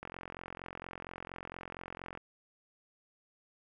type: click train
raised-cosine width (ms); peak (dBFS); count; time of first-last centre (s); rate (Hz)
0.5; -27; 96; 0.03-2.174; 44.3
effects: none